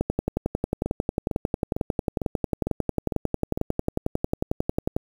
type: two click trains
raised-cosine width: 2 ms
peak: -13 / -9 dBFS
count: 7 / 56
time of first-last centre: 0.86-3.575 / 0.01-4.965 s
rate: 2.21 / 11.1 Hz
effects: 7-bit